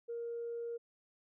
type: tone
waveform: sine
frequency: 468.6 Hz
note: A#4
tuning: 9 cents sharp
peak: -37 dBFS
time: 0.08-0.78 s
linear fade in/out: 20 ms
effects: tanh soft clip ceiling -33 dBFS